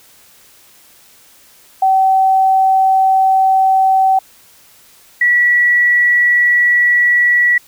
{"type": "tone pair in turn", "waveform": "sine", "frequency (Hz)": [765, 1941.1], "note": ["G5", "B6"], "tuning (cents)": [-42, -30], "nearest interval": "octave + major third", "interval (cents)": 1612, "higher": "second", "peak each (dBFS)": -8, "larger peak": "neither", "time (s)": [[1.82, 4.19], [5.21, 7.58]], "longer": "neither", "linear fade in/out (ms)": 5, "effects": ["white hiss -46 dBFS RMS until 7.67 s"]}